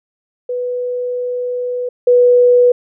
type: tone pair in turn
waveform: sine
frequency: 493.9 / 490.8 Hz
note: B4 / B4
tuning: 0 / -11 cents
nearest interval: unison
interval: 11 cents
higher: first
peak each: -17 / -6 dBFS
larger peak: second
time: 0.49-1.89 / 2.07-2.72 s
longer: first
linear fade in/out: 5 ms
effects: none